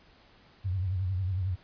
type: tone with vibrato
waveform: sine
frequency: 93.2 Hz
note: F#2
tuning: 13 cents sharp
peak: -27 dBFS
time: 0.64-1.56 s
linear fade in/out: 20 ms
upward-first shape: triangle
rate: 11 Hz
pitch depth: 120 cents each way
effects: pink hiss -59 dBFS RMS until 1.63 s + resampled to 11025 Hz